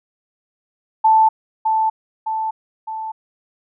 sine tone with echo, 880 Hz, A5, in tune, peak -9 dBFS, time 1.04-1.29 s, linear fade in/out 10 ms, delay 610 ms, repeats 3, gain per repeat -5 dB, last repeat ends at 3.12 s, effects none

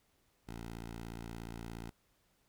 10% pulse tone, 57 Hz, A#1, 38 cents flat, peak -35 dBFS, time 0.47-1.91 s, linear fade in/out 20 ms, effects pink hiss -74 dBFS RMS until 2.48 s

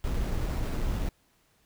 brown noise with sample-and-hold, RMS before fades -29 dBFS, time 0.04-1.09 s, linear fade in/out 2 ms, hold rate 6300 Hz, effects pink hiss -67 dBFS RMS until 1.65 s

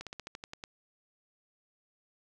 slowing click train, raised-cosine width 0.2 ms, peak -24 dBFS, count 9, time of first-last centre 0.01-0.639 s, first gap 57 ms, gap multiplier 1.09, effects none

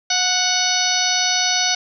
harmonic tone with a mistuned harmonic, 739 Hz, F#5, 2 cents flat, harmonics 1 / 2 / 3 / 4 / 5 / 6 / 7 / 8, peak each -25 / -26 / -26 / -26 / -24 / -23 / -26 / -22 dBFS, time 0.1-1.75 s, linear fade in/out 5 ms, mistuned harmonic 1, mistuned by -25 cents, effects none

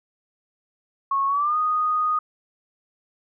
sine tone with pitch glide, 1098 to 1239.6 Hz, C#6 to D#6, -17 to -7 cents, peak -19 dBFS, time 1.11-2.19 s, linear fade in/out 5 ms, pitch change +210 cents, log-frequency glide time 1.27-1.57 s, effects none

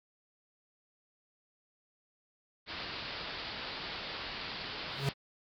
white low-pass noise, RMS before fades -41 dBFS, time 2.66-5.14 s, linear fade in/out 50 ms, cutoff 4900 Hz, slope 96 dB/octave
square tone with exponential growth, 138.2 Hz, C#3, 5 cents flat, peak -26 dBFS, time 4.87-5.09 s, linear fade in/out 2 ms, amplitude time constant 46 ms
effects MP3 96 kbps

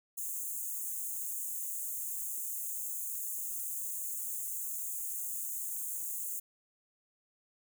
white high-pass noise, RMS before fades -38 dBFS, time 0.17-6.4 s, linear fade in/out 10 ms, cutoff 6500 Hz, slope 96 dB/octave, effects none

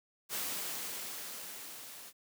white noise with level ramp, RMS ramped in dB -36 to -50 dBFS, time 0.29-2.13 s, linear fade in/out 50 ms, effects high-pass 150 Hz 12 dB/octave

